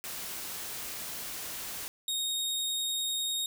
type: noise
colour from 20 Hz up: white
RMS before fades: -39 dBFS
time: 0.04-1.88 s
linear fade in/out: 0 ms
type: tone with vibrato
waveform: sawtooth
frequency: 3729 Hz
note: A#7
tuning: in tune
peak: -27 dBFS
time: 2.08-3.46 s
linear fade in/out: 2 ms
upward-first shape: sine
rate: 10 Hz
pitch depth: 8 cents each way
effects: none